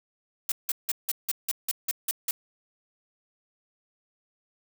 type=noise bursts; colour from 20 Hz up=blue; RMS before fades=-27 dBFS; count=10; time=0.49-2.31 s; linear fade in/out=2 ms; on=29 ms; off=170 ms; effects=none